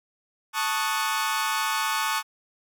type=chord; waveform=sawtooth; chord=D# half-diminished seventh; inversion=second; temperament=equal; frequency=880 / 1108.7 / 1244.5 / 1480 Hz; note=A5 / C#6 / D#6 / F#6; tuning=0 / 0 / 0 / 0 cents; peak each=-25 / -25 / -27 / -28 dBFS; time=0.53-2.23 s; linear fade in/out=50 ms; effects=none